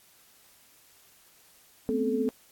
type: tone cluster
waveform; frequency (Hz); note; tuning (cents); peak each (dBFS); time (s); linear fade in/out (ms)
sine; 219.4 / 250.3 / 266 / 435.3; A3 / B3 / C4 / A4; -5 / +23 / +29 / -19; -34 / -29 / -33 / -28; 1.89-2.29; 0
effects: white hiss -59 dBFS RMS until 2.51 s + AAC 64 kbps